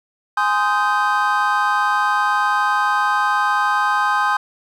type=chord; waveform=triangle; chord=Ab major seventh; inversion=none; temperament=just; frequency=830.6 / 1038.3 / 1245.9 / 1557.4 Hz; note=Ab5 / C6 / Eb6 / G6; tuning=0 / -14 / +2 / -12 cents; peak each=-19 dBFS; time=0.37-4.37 s; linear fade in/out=5 ms; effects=none